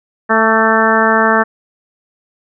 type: harmonic tone with a mistuned harmonic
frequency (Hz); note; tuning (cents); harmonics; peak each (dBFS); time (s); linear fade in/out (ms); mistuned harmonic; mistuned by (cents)
221.7; A3; +13; 1 / 2 / 3 / 4 / 5 / 6 / 7 / 8; -17 / -17 / -17 / -17 / -17 / -17 / -17 / -17; 0.29-1.44; 20; 5; +26
effects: none